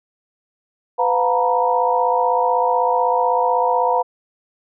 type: tone cluster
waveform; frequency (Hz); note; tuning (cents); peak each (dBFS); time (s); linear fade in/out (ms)
sine; 501 / 711 / 910 / 966; B4 / F5 / A#5 / B5; +25 / +31 / -42 / -39; -20; 0.98-4.03; 20
effects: none